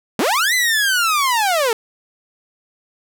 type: linear two-way sweep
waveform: sawtooth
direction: up then down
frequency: 175.7 to 2044 to 427.9 Hz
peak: -11 dBFS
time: 0.19-1.73 s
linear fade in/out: 2 ms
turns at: 0.54 s
effects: none